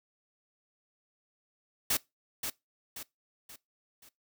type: noise with echo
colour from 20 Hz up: white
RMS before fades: -28 dBFS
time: 1.9-1.97 s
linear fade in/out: 5 ms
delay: 530 ms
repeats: 4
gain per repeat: -7 dB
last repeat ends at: 4.09 s
effects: noise-tail reverb RT60 0.2 s tail -22 dB re dry